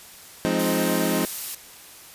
25% pulse chord, F minor seventh, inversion none, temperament equal with one note detuned, 174.61 / 210.3 / 261.6 / 311.1 Hz, F3 / Ab3 / C4 / Eb4, 0 / +22 / 0 / 0 cents, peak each -23 dBFS, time 0.45-1.25 s, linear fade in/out 0 ms
blue noise, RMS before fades -30 dBFS, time 0.59-1.55 s, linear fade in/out 5 ms
effects white hiss -45 dBFS RMS until 2.14 s + resampled to 32000 Hz

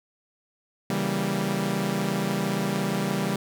sawtooth chord, C# diminished seventh, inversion none, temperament equal, 138.59 / 164.81 / 196 / 233.1 Hz, C#3 / E3 / G3 / Bb3, 0 / 0 / 0 / 0 cents, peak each -28 / -27 / -23 / -29 dBFS, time 0.9-3.36 s, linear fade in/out 2 ms, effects none

